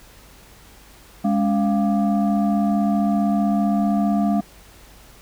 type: tone with frequency modulation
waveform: sine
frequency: 206.3 Hz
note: G#3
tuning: 11 cents flat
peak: -16 dBFS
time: 1.24-4.41 s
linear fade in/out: 10 ms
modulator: 488 Hz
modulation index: 0.87
effects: added 50 Hz sine -50 dBFS peak until 5.21 s + pink hiss -48 dBFS RMS until 5.21 s